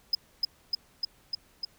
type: tone with echo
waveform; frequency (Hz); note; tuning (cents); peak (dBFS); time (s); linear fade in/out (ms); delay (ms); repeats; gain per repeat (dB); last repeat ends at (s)
sine; 5060; D#8; +28; -18; 0.13-0.15; 5; 300; 5; -2; 1.65
effects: tanh soft clip ceiling -20 dBFS + pink hiss -62 dBFS RMS until 1.78 s